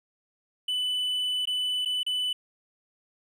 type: tone with dropouts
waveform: triangle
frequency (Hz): 2992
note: F#7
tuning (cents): +19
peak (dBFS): -24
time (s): 0.68-2.33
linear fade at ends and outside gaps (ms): 5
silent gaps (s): 1.455-1.472 / 1.85-1.857 / 2.032-2.064
effects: none